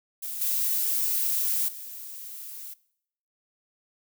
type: noise with level steps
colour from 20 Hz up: violet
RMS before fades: -34 / -26 / -40 dBFS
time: 0.22-2.74 s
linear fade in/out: 10 ms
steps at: 0.41 / 1.68 s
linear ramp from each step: 5 ms
effects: noise-tail reverb RT60 0.7 s tail -21 dB re dry